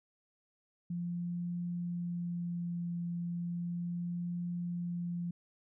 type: tone with vibrato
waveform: sine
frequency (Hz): 173.4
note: F3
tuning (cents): -12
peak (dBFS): -34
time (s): 0.9-5.31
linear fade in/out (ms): 5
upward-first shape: triangle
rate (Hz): 0.35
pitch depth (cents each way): 12
effects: none